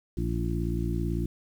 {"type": "harmonic tone with a mistuned harmonic", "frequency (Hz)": 58, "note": "A#1", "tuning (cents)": -8, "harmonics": [1, 2, 3, 4, 5, 6], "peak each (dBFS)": [-30, -32, -33, -38, -37, -35], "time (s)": [0.17, 1.26], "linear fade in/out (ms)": 5, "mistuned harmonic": 6, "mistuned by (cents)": -31, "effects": ["9-bit"]}